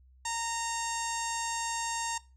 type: tone with low-pass filter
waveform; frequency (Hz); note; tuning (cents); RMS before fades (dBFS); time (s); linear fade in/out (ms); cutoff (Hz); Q
sawtooth; 923; A#5; -17; -34; 0.25-2.18; 5; 7500; 4.8
effects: noise-tail reverb RT60 0.3 s tail -20 dB re dry + added 64 Hz sine -56 dBFS peak until 2.36 s